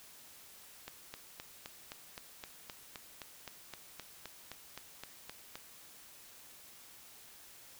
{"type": "click train", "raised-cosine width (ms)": 0.2, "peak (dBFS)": -26, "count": 19, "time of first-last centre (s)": [0.88, 5.555], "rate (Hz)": 3.85, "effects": ["white hiss -56 dBFS RMS until 7.79 s"]}